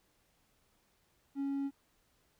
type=tone; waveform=triangle; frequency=277.2 Hz; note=C#4; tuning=in tune; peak=-30 dBFS; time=1.35-1.71 s; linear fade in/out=50 ms; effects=tanh soft clip ceiling -26 dBFS + pink hiss -73 dBFS RMS until 2.39 s